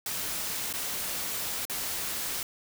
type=noise with dropouts; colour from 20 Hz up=white; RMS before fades=-33 dBFS; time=0.06-2.43 s; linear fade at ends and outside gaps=2 ms; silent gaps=0.728-0.737 / 1.653-1.697 s; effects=none